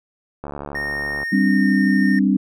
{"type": "click train", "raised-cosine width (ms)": 1, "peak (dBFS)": -16, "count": 58, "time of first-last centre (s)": [0.44, 1.231], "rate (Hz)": 72.1}
{"type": "tone with pitch glide", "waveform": "triangle", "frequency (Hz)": [1844, 1827], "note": ["A#6", "A#6"], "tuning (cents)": [-19, -35], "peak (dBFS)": -21, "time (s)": [0.75, 2.19], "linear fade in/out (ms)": 2, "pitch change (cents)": -16, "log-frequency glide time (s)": [1.39, 1.69]}
{"type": "chord", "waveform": "sine", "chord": "G suspended fourth", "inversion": "none", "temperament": "just", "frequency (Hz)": [196, 261.3, 294], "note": ["G3", "C4", "D4"], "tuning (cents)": [0, -2, 2], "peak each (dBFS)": [-16, -19, -20], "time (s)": [1.32, 2.37], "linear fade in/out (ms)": 10}
{"effects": []}